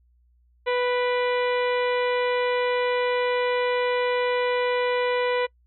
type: harmonic tone with a mistuned harmonic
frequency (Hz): 493.9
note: B4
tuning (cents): 0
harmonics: 1 / 2 / 3 / 4 / 5 / 6 / 7 / 8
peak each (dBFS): -22 / -29 / -35 / -32 / -35 / -38 / -42 / -43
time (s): 0.66-5.47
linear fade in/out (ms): 20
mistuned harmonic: 5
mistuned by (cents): -47
effects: noise-tail reverb RT60 0.1 s tail -25 dB re dry + added 60 Hz sine -58 dBFS peak until 5.66 s